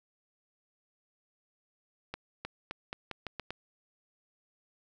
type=accelerating click train; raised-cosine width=0.3 ms; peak=-21 dBFS; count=8; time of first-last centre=2.14-3.506 s; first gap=310 ms; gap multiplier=0.84; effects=none